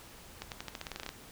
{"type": "accelerating click train", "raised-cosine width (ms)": 0.2, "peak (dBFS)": -21, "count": 13, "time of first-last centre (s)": [0.42, 1.091], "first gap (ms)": 98, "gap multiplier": 0.89, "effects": ["pink hiss -52 dBFS RMS until 1.31 s"]}